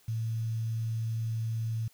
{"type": "tone with quantisation", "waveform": "sine", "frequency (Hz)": 112.8, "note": "A2", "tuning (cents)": 44, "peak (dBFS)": -29, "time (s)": [0.08, 1.88], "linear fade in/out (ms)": 5, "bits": 9, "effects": ["white hiss -63 dBFS RMS until 1.93 s"]}